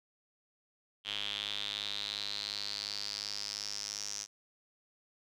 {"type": "tone with band-pass filter sweep", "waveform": "square", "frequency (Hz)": 51.4, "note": "G#1", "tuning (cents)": -17, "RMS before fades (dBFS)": -39, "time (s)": [1.04, 4.27], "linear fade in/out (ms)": 50, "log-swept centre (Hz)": [3200, 5900], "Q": 6.8, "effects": []}